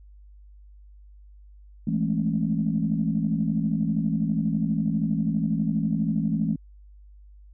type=chord; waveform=sine; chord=A major seventh; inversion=second; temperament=equal with one note detuned; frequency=164.81 / 207.7 / 220 / 271.5 Hz; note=E3 / G#3 / A3 / C#4; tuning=0 / 0 / 0 / -36 cents; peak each=-26 / -27 / -26 / -31 dBFS; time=1.87-6.56 s; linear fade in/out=5 ms; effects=tanh soft clip ceiling -11 dBFS + added 50 Hz sine -46 dBFS peak until 7.53 s